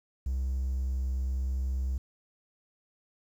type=tone with vibrato; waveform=triangle; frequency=65 Hz; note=C2; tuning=11 cents flat; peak=-25 dBFS; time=0.26-1.98 s; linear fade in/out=5 ms; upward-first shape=triangle; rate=0.9 Hz; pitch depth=8 cents each way; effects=tanh soft clip ceiling -22 dBFS + 10-bit